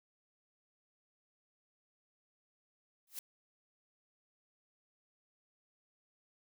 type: noise with exponential growth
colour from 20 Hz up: blue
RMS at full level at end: -38 dBFS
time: 3.07-3.19 s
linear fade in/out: 2 ms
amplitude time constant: 25 ms
effects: none